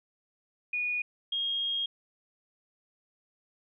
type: tone pair in turn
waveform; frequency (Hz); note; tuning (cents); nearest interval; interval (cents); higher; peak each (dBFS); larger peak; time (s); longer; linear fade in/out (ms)
sine; 2457 / 3252; D#7 / G#7; -22 / -37; perfect fourth; 485; second; -28 / -28; neither; 0.73-1.02 / 1.32-1.86; second; 5
effects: none